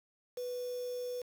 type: tone with quantisation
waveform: sine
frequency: 493.9 Hz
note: B4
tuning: in tune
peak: -36 dBFS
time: 0.37-1.22 s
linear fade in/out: 5 ms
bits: 8
effects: none